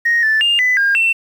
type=tone with pitch steps; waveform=sine; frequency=1869 / 1757 / 2812 / 2000 / 1613 / 2692 Hz; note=A#6 / A6 / F7 / B6 / G6 / E7; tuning=+4 / -3 / +11 / +21 / +49 / +36 cents; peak=-10 dBFS; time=0.05-1.13 s; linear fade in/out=10 ms; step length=180 ms; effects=tanh soft clip ceiling -7 dBFS + 7-bit